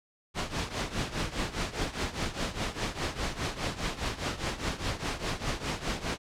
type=noise with tremolo; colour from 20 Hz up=pink; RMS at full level=-29 dBFS; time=0.34-6.18 s; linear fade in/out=50 ms; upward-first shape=triangle; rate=4.9 Hz; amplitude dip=85%; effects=low-pass 6000 Hz 12 dB/octave